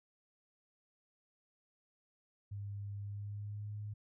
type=tone with pitch glide; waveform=sine; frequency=101.1 to 104.54 Hz; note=G#2 to G#2; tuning=-46 to +12 cents; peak=-40 dBFS; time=2.51-3.94 s; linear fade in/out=10 ms; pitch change=+58 cents; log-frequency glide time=2.98-3.73 s; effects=none